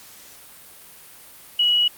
sine tone, 2921 Hz, F#7, 23 cents flat, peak -15 dBFS, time 1.59-1.88 s, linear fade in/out 5 ms, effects white hiss -45 dBFS RMS until 1.97 s + Opus 48 kbps

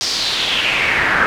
brown noise with band-pass filter sweep, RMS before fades -17 dBFS, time 0.01-1.26 s, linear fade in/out 0 ms, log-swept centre 5300 to 1500 Hz, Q 3.9, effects none

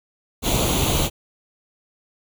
pink noise with comb filter, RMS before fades -20 dBFS, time 0.42-1.1 s, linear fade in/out 50 ms, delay 0.29 ms, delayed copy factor +0.7, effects none

